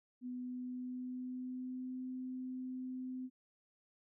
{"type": "tone with pitch glide", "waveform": "sine", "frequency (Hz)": [249.3, 256], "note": ["B3", "C4"], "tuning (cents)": [16, -38], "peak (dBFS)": -40, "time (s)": [0.21, 3.3], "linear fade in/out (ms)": 50, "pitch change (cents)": 46, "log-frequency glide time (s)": [0.35, 2.02], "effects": []}